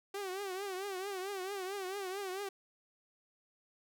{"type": "tone with vibrato", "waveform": "sawtooth", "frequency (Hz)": 385.9, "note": "G4", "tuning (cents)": -27, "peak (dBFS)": -34, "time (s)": [0.14, 2.49], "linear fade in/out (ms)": 5, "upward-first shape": "triangle", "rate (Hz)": 4.5, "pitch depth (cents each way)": 120, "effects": []}